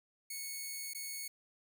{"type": "tone with dropouts", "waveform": "5% pulse", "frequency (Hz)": 2210, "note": "C#7", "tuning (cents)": -6, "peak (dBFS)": -30, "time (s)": [0.3, 1.28], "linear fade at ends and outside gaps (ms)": 5, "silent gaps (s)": [0.935, 0.947], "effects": []}